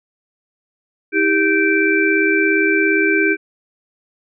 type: tone cluster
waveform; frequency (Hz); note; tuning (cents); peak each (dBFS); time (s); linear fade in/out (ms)
sine; 321.6 / 398.9 / 1553 / 2337; E4 / G4 / G6 / D7; -43 / +30 / -17 / -9; -18; 1.12-3.37; 50
effects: none